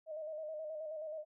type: tone with vibrato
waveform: sine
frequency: 622.3 Hz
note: D#5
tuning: in tune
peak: -40 dBFS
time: 0.06-1.25 s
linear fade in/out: 50 ms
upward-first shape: square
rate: 9.4 Hz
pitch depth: 43 cents each way
effects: none